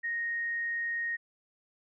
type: tone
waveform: sine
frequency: 1864.7 Hz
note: A#6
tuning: in tune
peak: -30 dBFS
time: 0.03-1.17 s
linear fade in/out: 20 ms
effects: none